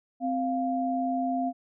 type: tone pair together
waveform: sine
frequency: 260.2 / 698 Hz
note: C4 / F5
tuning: -9 / -1 cents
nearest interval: octave + perfect fourth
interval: 1708 cents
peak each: -28 dBFS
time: 0.2-1.53 s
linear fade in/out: 50 ms
effects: none